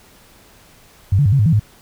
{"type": "tone with pitch steps", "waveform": "sine", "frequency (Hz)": [96.7, 144.3, 99.3, 138, 104.7, 162.5, 105.8], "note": ["G2", "D3", "G2", "C#3", "G#2", "E3", "G#2"], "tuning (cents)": [-23, -30, 23, -7, 15, -24, 33], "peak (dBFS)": -10, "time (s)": [1.12, 1.596], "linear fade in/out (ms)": 5, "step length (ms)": 68, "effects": ["pink hiss -48 dBFS RMS until 1.81 s"]}